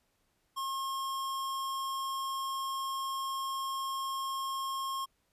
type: tone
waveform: square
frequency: 1076 Hz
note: C6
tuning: 48 cents sharp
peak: -34 dBFS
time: 0.56-5.06 s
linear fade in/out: 20 ms
effects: pink hiss -75 dBFS RMS until 5.32 s + resampled to 32000 Hz